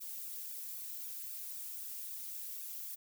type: noise with flanger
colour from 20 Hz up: violet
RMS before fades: -44 dBFS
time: 0-2.96 s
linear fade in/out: 20 ms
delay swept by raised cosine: 0.95 to 3.05 ms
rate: 3.8 Hz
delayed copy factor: -0.9
effects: none